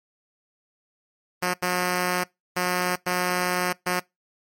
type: tone bursts at uneven times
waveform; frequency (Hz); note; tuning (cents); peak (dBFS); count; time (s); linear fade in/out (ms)
5% pulse; 180; F#3; -47; -11; 5; 1.42-1.54 / 1.62-2.24 / 2.56-2.96 / 3.06-3.73 / 3.86-4; 10
effects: noise-tail reverb RT60 0.2 s tail -24 dB re dry + MP3 64 kbps